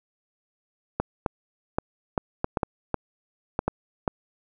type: clicks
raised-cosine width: 1 ms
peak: -9 dBFS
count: 11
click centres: 1 / 1.262 / 1.785 / 2.178 / 2.444 / 2.572 / 2.632 / 2.943 / 3.591 / 3.68 / 4.078 s
effects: none